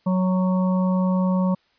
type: harmonic tone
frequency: 185 Hz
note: F#3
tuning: in tune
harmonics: 1 / 3 / 5 / 6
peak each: -18 / -28 / -32 / -34 dBFS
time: 0.06-1.55 s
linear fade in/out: 10 ms
effects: white hiss -63 dBFS RMS until 1.78 s + resampled to 11025 Hz